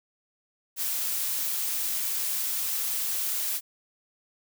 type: noise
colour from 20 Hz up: blue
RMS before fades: -29 dBFS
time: 0.76-3.61 s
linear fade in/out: 50 ms
effects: none